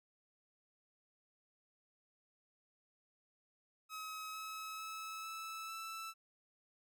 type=tone with pitch steps; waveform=sawtooth; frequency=1277 / 1288.1 / 1299.3 / 1310.6 / 1322 Hz; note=D#6 / E6 / E6 / E6 / E6; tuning=+45 / -40 / -25 / -10 / +5 cents; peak=-40 dBFS; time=3.89-6.14 s; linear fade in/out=50 ms; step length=450 ms; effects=none